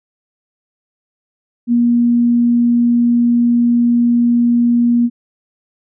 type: tone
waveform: sine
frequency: 238.3 Hz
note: A#3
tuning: 38 cents sharp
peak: -9 dBFS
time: 1.67-5.1 s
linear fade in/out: 50 ms
effects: none